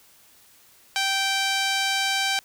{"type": "tone with band-pass filter", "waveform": "sawtooth", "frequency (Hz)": 780, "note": "G5", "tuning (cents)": -9, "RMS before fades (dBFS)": -24, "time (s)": [0.96, 2.39], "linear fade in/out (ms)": 0, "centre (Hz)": 3800, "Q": 0.81, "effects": ["white hiss -55 dBFS RMS until 2.44 s"]}